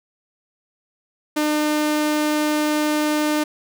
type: tone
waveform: sawtooth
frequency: 301.9 Hz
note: D4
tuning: 48 cents sharp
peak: -14 dBFS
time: 1.36-3.44 s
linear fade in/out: 10 ms
effects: none